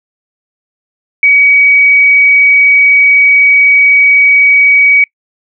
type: tone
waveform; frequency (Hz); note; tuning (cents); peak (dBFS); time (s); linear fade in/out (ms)
sine; 2264; C#7; +36; -3; 1.23-5.04; 2
effects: noise-tail reverb RT60 0.1 s tail -25 dB re dry

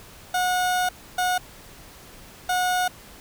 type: tone bursts at uneven times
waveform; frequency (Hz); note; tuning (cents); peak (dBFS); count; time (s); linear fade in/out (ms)
30% pulse; 728; F#5; -28; -18; 3; 0.34-0.89 / 1.18-1.38 / 2.49-2.88; 5
effects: pink hiss -46 dBFS RMS until 3.2 s

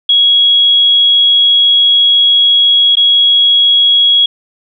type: tone with dropouts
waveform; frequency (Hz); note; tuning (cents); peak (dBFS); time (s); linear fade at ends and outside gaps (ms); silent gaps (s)
sine; 3322; G#7; 0; -5; 0.09-4.26; 5; 2.955-2.969
effects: none

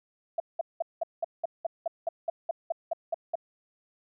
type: tone bursts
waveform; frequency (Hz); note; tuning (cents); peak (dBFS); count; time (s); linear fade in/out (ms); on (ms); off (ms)
sine; 667; E5; +20; -25; 15; 0.38-3.355; 5; 21; 190
effects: none

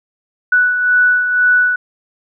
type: beating tone pair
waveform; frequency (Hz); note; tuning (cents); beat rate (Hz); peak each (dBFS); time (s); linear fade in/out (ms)
sine; 1480 / 1482; F#6 / F#6; 0 / +2; 2; -10 / -19; 0.52-1.76; 5
effects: none

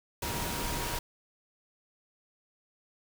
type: tone in noise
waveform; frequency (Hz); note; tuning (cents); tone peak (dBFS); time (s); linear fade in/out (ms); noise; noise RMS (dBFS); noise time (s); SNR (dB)
sine; 949; A#5; +31; -41; 0.22-0.99; 5; pink; -34; 0.22-0.99; -10
effects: none

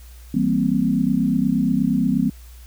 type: chord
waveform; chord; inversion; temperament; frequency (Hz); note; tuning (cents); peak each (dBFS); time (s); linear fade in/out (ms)
sine; C dominant seventh; first; equal; 164.81 / 196 / 233.1 / 261.6; E3 / G3 / Bb3 / C4; 0 / 0 / 0 / 0; -24 / -22 / -21 / -21; 0.34-2.3; 5
effects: added 60 Hz sine -39 dBFS peak until 2.66 s + white hiss -51 dBFS RMS until 2.66 s

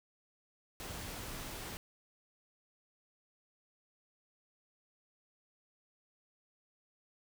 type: noise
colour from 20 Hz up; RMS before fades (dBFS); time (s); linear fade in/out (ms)
pink; -44; 0.8-1.77; 0
effects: none

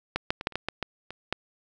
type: clicks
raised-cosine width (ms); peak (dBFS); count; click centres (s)
0.3; -10 / -8 / -19 / -8 / -30 / -12 / -12 / -13 / -22 / -10; 10; 0.16 / 0.305 / 0.411 / 0.471 / 0.523 / 0.556 / 0.686 / 0.827 / 1.106 / 1.326
effects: none

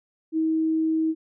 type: tone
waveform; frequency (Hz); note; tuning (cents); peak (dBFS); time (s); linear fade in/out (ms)
sine; 319.2; D#4; +44; -20; 0.32-1.15; 50
effects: none

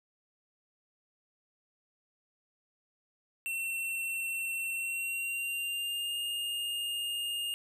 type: tone with pitch glide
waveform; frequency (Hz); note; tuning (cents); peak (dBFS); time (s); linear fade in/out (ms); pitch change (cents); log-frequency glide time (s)
square; 2708 to 2831; E7 to F7; +46 to +23; -33; 3.46-7.54; 0; +77; 4.72-6.18
effects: none

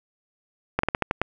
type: slowing click train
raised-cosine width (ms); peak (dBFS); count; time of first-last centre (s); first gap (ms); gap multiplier
0.5; -6; 7; 0.79-1.216; 44; 1.19
effects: none

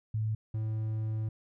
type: tone pair in turn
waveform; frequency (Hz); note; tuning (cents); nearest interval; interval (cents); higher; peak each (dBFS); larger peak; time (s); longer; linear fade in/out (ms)
sine / triangle; 109 / 109.44; A2 / A2; -16 / -9; unison; 7; second; -28; neither; 0.14-0.35 / 0.54-1.29; second; 5
effects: none

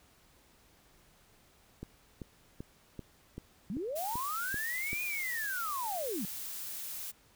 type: click train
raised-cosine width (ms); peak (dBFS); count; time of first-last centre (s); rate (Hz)
3; -28; 9; 1.83-4.931; 2.58
type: linear two-way sweep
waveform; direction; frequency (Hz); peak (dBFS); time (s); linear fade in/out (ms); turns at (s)
sine; up then down; 169.2 to 2475 to 169.2; -34; 3.7-6.25; 0; 5.03
type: noise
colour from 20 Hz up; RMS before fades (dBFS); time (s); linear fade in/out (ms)
blue; -41; 3.95-7.12; 20
effects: pink hiss -64 dBFS RMS until 7.35 s

